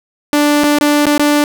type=tone with dropouts; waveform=sawtooth; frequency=293.7 Hz; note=D4; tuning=in tune; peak=-5 dBFS; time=0.33-1.44 s; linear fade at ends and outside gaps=0 ms; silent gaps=0.635-0.641 / 0.786-0.81 / 1.056-1.067 / 1.179-1.195 s; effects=none